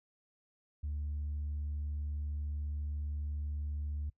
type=tone; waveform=sine; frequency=73.8 Hz; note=D2; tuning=9 cents sharp; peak=-33 dBFS; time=0.83-4.1 s; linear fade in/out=10 ms; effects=noise-tail reverb RT60 0.1 s tail -22 dB re dry + tanh soft clip ceiling -32 dBFS